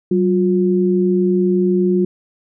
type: tone pair together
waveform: sine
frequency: 189.2 / 357.2 Hz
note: F#3 / F4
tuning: +39 / +39 cents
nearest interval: major seventh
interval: 1100 cents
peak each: -15 dBFS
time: 0.11-2.05 s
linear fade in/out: 5 ms
effects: none